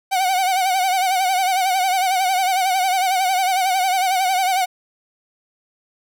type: tone with vibrato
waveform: 45% pulse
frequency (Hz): 750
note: F#5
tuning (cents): +23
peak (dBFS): -16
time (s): 0.11-4.66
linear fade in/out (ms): 20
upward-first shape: sine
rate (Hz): 11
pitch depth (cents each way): 72
effects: none